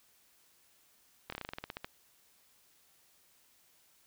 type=slowing click train; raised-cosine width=0.3 ms; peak=-23 dBFS; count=13; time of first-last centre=1.3-1.845 s; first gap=24 ms; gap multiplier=1.11; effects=white hiss -67 dBFS RMS until 4.06 s